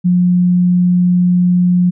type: tone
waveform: sine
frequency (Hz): 178.6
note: F3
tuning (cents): +39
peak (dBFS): -8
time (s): 0.04-1.91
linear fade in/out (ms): 20
effects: none